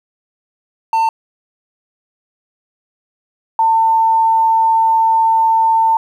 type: tone pair in turn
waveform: triangle / sine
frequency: 898 / 898 Hz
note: A5 / A5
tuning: +35 / +35 cents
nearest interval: unison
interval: 0 cents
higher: neither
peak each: -9 dBFS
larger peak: neither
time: 0.93-1.09 / 3.59-5.97 s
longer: second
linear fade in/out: 2 ms
effects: 8-bit